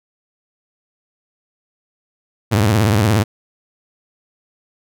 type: tone with vibrato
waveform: sawtooth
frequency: 106 Hz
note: G#2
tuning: 36 cents sharp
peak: -8 dBFS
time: 2.51-3.24 s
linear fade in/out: 20 ms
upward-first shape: triangle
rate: 17 Hz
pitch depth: 230 cents each way
effects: none